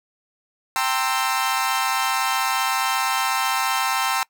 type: chord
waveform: sawtooth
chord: C dominant seventh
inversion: second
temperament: equal with one note detuned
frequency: 784 / 912.1 / 1046.5 / 1318.5 Hz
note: G5 / Bb5 / C6 / E6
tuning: 0 / -38 / 0 / 0 cents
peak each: -22 dBFS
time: 0.76-4.23 s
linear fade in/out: 0 ms
effects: noise-tail reverb RT60 0.1 s tail -23 dB re dry